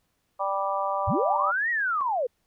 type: harmonic tone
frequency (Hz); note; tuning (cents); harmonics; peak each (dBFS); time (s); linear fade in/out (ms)
196; G3; 0; 3 / 4 / 5 / 6; -30 / -30 / -30 / -30; 0.39-1.52; 20
type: linear two-way sweep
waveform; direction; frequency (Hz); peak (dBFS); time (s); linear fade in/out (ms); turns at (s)
sine; up then down; 55 to 1938 to 451.9; -23; 1.07-2.27; 10; 1.7
type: tone with exponential decay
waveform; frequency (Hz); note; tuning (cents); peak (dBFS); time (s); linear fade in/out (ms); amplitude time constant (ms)
sine; 1046.5; C6; 0; -28; 2.01-2.23; 0; 47
effects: pink hiss -73 dBFS RMS until 2.46 s